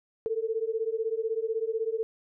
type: beating tone pair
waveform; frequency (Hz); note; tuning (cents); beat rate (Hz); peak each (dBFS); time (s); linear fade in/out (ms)
sine; 440 / 456; A4 / A#4; 0 / -38; 16; -30 / -30; 0.26-2.03; 0
effects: none